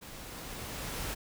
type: noise with level ramp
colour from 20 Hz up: pink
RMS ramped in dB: -47 to -36 dBFS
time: 0.01-1.15 s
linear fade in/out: 20 ms
effects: none